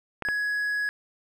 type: clicks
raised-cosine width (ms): 0.5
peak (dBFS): -16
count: 2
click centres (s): 0.223 / 0.287
type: tone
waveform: triangle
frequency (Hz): 1675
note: G#6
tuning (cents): +14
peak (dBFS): -23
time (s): 0.25-0.89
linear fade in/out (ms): 0
effects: none